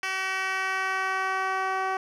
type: tone with band-pass filter sweep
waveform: 10% pulse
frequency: 380.2 Hz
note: F#4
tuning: 47 cents sharp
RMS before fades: -28 dBFS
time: 0.03-1.97 s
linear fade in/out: 2 ms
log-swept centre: 2700 to 800 Hz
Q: 1
effects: none